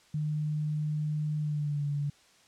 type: tone with pitch glide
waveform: sine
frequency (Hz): 151.6 to 144.34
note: D#3 to D3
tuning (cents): -45 to -30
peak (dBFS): -28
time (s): 0.14-2.1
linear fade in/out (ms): 5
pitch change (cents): -85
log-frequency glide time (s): 1.4-1.85
effects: white hiss -61 dBFS RMS until 2.47 s + low-pass 7000 Hz 12 dB/octave